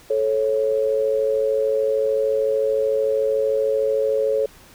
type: tone pair together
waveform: sine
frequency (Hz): 436.2 / 549.6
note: A4 / C#5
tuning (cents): -15 / -15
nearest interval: major third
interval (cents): 400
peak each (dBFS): -20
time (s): 0.1-4.46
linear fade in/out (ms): 5
effects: pink hiss -48 dBFS RMS until 4.74 s